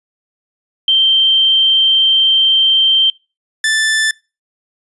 sine / sawtooth tone pair in turn, 3136 / 1760 Hz, G7 / A6, 0 / 0 cents, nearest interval minor seventh, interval 1000 cents, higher first, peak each -8 dBFS, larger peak neither, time 0.88-3.1 / 3.64-4.11 s, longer first, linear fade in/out 2 ms, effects noise-tail reverb RT60 0.3 s tail -25 dB re dry + resampled to 24000 Hz

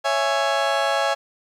30% pulse chord, C# minor, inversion none, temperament just, 554.4 / 665.2 / 831.5 Hz, C#5 / E5 / G#5, 0 / +16 / +2 cents, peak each -21 dBFS, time 0.04-1.15 s, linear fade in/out 20 ms, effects low-pass 6000 Hz 12 dB/octave + 9-bit

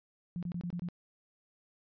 sine tone bursts, 174.61 Hz, F3, in tune, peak -34 dBFS, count 6, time 0.36-0.887 s, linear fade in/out 0 ms, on 67 ms, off 25 ms, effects resampled to 11025 Hz

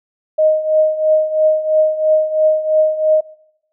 sine tone with tremolo, 622.3 Hz, D#5, in tune, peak -7 dBFS, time 0.38-3.21 s, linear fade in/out 10 ms, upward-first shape triangle, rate 3 Hz, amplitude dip 80%, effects noise-tail reverb RT60 0.8 s tail -22 dB re dry

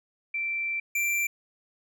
sine / square tone pair in turn, 2344 / 2353 Hz, D7 / D7, -4 / +3 cents, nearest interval unison, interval 7 cents, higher second, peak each -27 / -25 dBFS, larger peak second, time 0.34-0.8 / 0.95-1.27 s, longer first, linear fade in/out 5 ms, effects none

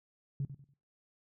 sine tone with echo, 138.59 Hz, C#3, in tune, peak -30 dBFS, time 0.4-0.45 s, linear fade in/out 2 ms, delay 96 ms, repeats 3, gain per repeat -11 dB, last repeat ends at 0.738 s, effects noise-tail reverb RT60 0.4 s tail -22 dB re dry + tanh soft clip ceiling -27 dBFS

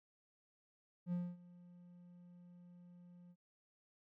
triangle tone with ADSR envelope, 176.3 Hz, F3, 17 cents sharp, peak -33 dBFS, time 1.06-3.36 s, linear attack 64 ms, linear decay 240 ms, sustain -22 dB, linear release 55 ms, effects none

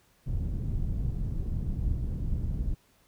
pink low-pass noise, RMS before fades -30 dBFS, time 0.26-2.75 s, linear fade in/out 20 ms, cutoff 130 Hz, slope 12 dB/octave, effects pink hiss -65 dBFS RMS until 3.07 s

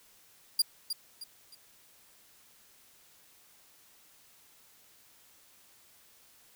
sawtooth tone with echo, 4809 Hz, D8, 40 cents sharp, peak -19 dBFS, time 0.59-0.62 s, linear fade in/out 5 ms, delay 310 ms, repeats 3, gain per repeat -9 dB, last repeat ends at 1.55 s, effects white hiss -61 dBFS RMS until 6.55 s

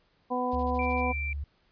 harmonic tone, 249.6 Hz, B3, 19 cents sharp, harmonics 1 / 2 / 3 / 4, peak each -32 / -32 / -32 / -32 dBFS, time 0.3-1.13 s, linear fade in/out 20 ms
violet noise bursts, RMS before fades -41 dBFS, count 7, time 0.51-1.013 s, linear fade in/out 10 ms, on 47 ms, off 29 ms
sine tone with pitch glide, 72 to 71.59 Hz, D2 to D2, -34 to -44 cents, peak -31 dBFS, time 0.53-1.44 s, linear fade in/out 5 ms, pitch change -10 cents, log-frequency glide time 0.68-1.27 s
sine tone, 2349 Hz, D7, in tune, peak -32 dBFS, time 0.79-1.33 s, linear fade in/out 2 ms
effects pink hiss -68 dBFS RMS until 1.71 s + resampled to 11025 Hz

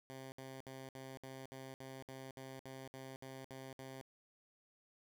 10% pulse tone bursts, 132.6 Hz, C3, 23 cents sharp, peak -40 dBFS, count 14, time 0.1-4.012 s, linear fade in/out 0 ms, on 220 ms, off 64 ms, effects none

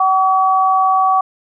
sine tone pair together, 759 / 1137.3 Hz, F#5 / C#6, +44 / +44 cents, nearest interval perfect fifth, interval 700 cents, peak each -13 dBFS, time 0-1.21 s, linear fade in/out 5 ms, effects none

